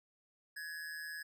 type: tone with amplitude modulation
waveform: square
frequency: 1683 Hz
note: G#6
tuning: 23 cents sharp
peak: -40 dBFS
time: 0.56-1.23 s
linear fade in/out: 10 ms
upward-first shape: sine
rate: 158 Hz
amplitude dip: 60%
effects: none